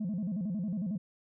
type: tone with vibrato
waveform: sine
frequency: 193.5 Hz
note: G3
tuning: 22 cents flat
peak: -29 dBFS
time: 0-0.98 s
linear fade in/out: 10 ms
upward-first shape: square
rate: 11 Hz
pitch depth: 180 cents each way
effects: tanh soft clip ceiling -29 dBFS